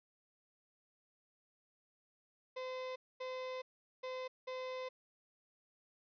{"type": "tone bursts at uneven times", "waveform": "35% pulse", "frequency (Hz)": 513, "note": "C5", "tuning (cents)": -34, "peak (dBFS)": -39, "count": 4, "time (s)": [[2.56, 2.96], [3.2, 3.62], [4.03, 4.28], [4.47, 4.89]], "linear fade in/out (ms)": 10, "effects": ["resampled to 11025 Hz"]}